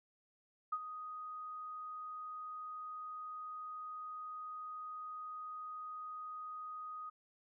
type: tone with ADSR envelope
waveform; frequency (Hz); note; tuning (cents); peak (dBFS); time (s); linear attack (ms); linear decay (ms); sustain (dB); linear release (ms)
sine; 1247; D#6; +3; -32; 0.72-7.1; 9; 50; -11; 11
effects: none